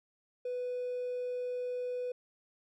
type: tone with hard clipping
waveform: triangle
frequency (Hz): 496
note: B4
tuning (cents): +7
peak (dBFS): -34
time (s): 0.45-2.12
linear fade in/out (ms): 5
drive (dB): 4
effects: none